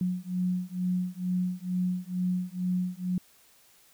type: beating tone pair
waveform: sine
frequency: 180.4 / 182.6 Hz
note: F#3 / F#3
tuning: -44 / -23 cents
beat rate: 2.2 Hz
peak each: -30 dBFS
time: 0.01-3.18 s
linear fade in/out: 2 ms
effects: white hiss -60 dBFS RMS until 3.93 s